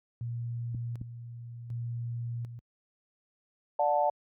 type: tone with tremolo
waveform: sine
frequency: 118.3 Hz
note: A#2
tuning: 26 cents sharp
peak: -32 dBFS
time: 0.21-2.59 s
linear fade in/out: 0 ms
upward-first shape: square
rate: 0.67 Hz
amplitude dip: 60%
type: clicks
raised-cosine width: 5 ms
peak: -26 dBFS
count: 2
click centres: 0.747 / 1.014 s
type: chord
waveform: sine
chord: D major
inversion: none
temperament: equal with one note detuned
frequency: 587.3 / 727.7 / 880 Hz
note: D5 / F#5 / A5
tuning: 0 / -29 / 0 cents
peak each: -28 dBFS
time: 3.79-4.1 s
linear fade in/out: 5 ms
effects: high-pass 60 Hz 12 dB/octave